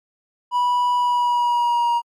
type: tone with pitch glide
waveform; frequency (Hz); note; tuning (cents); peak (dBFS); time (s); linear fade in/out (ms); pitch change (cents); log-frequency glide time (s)
triangle; 980 to 947.2; B5 to A#5; -14 to +27; -14; 0.51-2.02; 50; -59; 0.96-1.91
effects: MP3 64 kbps